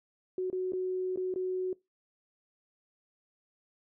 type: tone with dropouts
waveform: sine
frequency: 370 Hz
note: F#4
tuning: in tune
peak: -29 dBFS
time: 0.38-1.73 s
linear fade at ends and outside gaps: 2 ms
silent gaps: 0.501-0.528 / 0.722-0.733 / 1.16-1.173 / 1.34-1.359 s
effects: noise-tail reverb RT60 0.2 s tail -22 dB re dry